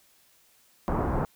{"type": "low-pass noise", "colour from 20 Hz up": "pink", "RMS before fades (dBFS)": -27, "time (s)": [0.88, 1.25], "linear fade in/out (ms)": 0, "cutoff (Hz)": 1200, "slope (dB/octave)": 24, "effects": ["white hiss -62 dBFS RMS until 1.35 s"]}